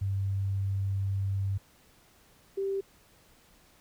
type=tone pair in turn; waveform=sine; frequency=97.8 / 391.2 Hz; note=G2 / G4; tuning=-4 / -4 cents; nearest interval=2 octaves; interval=2400 cents; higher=second; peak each=-27 / -28 dBFS; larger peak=first; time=0.01-1.58 / 2.57-2.81 s; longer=first; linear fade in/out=10 ms; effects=pink hiss -61 dBFS RMS until 3.8 s